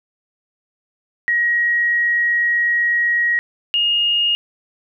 sine tone pair in turn, 1896 / 2849 Hz, A#6 / F7, +29 / +34 cents, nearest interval perfect fifth, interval 705 cents, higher second, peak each -14 dBFS, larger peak neither, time 1.28-3.39 / 3.74-4.35 s, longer first, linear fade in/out 0 ms, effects none

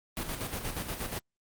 pink noise with tremolo, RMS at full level -34 dBFS, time 0.17-1.19 s, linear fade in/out 0 ms, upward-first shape square, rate 8.4 Hz, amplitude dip 50%, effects Opus 32 kbps

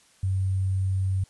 sine tone with sample-and-hold, 95.1 Hz, F#2, 48 cents sharp, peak -22 dBFS, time 0.23-1.24 s, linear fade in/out 5 ms, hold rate 8820 Hz, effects white hiss -59 dBFS RMS until 1.29 s + resampled to 24000 Hz

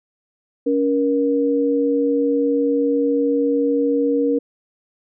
sine tone pair together, 281.4 / 473.3 Hz, C#4 / A#4, +26 / +26 cents, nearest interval major sixth, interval 900 cents, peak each -18 dBFS, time 0.66-4.39 s, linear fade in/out 10 ms, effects none

